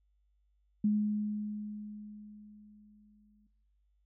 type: tone with exponential decay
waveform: sine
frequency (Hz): 210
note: G#3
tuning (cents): +19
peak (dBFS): -24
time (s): 0.84-3.47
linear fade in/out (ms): 5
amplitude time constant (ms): 570
effects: noise-tail reverb RT60 0.8 s tail -18 dB re dry + added 50 Hz sine -69 dBFS peak until 4.05 s